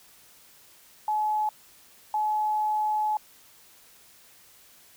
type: tone bursts at uneven times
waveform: sine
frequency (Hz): 853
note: G#5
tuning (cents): +46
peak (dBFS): -23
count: 2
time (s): 1.08-1.49 / 2.14-3.17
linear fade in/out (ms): 2
effects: white hiss -55 dBFS RMS until 4.96 s